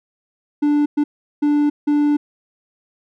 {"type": "tone bursts at uneven times", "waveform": "triangle", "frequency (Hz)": 293.7, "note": "D4", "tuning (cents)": 0, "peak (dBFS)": -11, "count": 4, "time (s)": [[0.62, 0.86], [0.97, 1.04], [1.42, 1.7], [1.87, 2.17]], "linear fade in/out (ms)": 10, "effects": []}